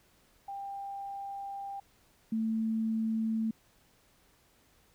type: tone pair in turn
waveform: sine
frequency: 794 / 222.3 Hz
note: G5 / A3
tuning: +22 / +18 cents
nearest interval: octave + minor seventh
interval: 2204 cents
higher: first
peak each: -37 / -28 dBFS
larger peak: second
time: 0.48-1.8 / 2.32-3.51 s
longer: first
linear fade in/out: 5 ms
effects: pink hiss -66 dBFS RMS until 4.94 s